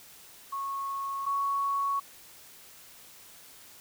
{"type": "tone pair in turn", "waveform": "sine", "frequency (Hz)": [1100, 1112.8], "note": ["C#6", "C#6"], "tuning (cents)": [-14, 6], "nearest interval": "unison", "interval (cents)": 20, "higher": "second", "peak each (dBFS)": [-31, -26], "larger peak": "second", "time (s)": [[0.52, 1.26], [1.26, 2]], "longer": "neither", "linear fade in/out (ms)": 10, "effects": ["white hiss -52 dBFS RMS until 3.8 s"]}